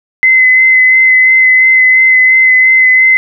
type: tone with vibrato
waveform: sine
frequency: 2043 Hz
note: C7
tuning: 42 cents flat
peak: -3 dBFS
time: 0.23-3.17 s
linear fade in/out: 0 ms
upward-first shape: sine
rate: 2.9 Hz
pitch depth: 16 cents each way
effects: none